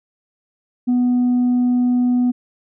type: tone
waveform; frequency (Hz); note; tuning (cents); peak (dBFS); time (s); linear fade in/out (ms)
sine; 246.9; B3; 0; -11; 0.87-2.32; 20
effects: tanh soft clip ceiling -12 dBFS